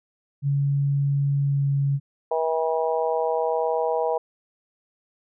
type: tone with pitch glide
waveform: sine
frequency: 140.7 to 139.73 Hz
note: C#3 to C#3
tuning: +26 to +14 cents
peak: -19 dBFS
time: 0.42-2 s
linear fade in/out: 50 ms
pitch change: -12 cents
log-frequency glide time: 1.41-1.68 s
type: harmonic tone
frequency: 161.1 Hz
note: E3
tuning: 39 cents flat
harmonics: 3 / 4 / 5 / 6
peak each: -24 / -26 / -28 / -30 dBFS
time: 2.31-4.18 s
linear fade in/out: 5 ms
effects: none